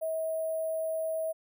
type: tone with sample-and-hold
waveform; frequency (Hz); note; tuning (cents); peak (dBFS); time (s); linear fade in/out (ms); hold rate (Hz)
sine; 641; E5; -49; -29; 0.01-1.33; 20; 11025
effects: none